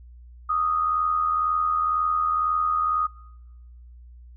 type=tone with amplitude modulation; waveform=sine; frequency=1243 Hz; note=D#6; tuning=2 cents flat; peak=-18 dBFS; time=0.49-3.07 s; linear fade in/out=10 ms; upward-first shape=sine; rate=82 Hz; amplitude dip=55%; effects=noise-tail reverb RT60 1.0 s tail -22 dB re dry + added 60 Hz sine -43 dBFS peak until 4.36 s